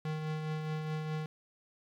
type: tone with tremolo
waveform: square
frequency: 155.3 Hz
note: D#3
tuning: 3 cents flat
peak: -33 dBFS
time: 0.05-1.26 s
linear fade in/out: 2 ms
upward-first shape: triangle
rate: 4.8 Hz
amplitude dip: 40%
effects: low-pass 4000 Hz 12 dB/octave + 10-bit